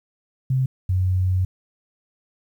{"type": "tone pair in turn", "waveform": "sine", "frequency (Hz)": [130.81, 92.5], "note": ["C3", "F#2"], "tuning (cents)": [0, 0], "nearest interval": "tritone", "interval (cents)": 600, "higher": "first", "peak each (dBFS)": -17, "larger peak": "neither", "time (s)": [[0.5, 0.66], [0.89, 1.45]], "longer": "second", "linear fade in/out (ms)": 5, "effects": ["9-bit"]}